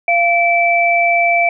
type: tone pair together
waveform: sine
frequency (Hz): 689.4 / 2319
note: F5 / D7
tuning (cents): -23 / -22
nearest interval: octave + major sixth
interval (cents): 2101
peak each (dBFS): -13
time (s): 0.08-1.49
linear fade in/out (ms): 2
effects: none